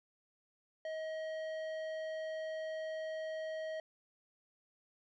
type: tone with tanh clipping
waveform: sine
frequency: 633 Hz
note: D#5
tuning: 30 cents sharp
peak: -40 dBFS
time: 0.85-3.8 s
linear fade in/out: 2 ms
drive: 12 dB
effects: none